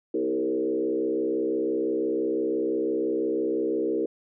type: tone with frequency modulation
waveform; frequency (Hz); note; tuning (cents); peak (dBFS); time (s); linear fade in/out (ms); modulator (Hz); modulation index
sine; 392; G4; 0; -23; 0.14-4.06; 5; 65.9; 1.5
effects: none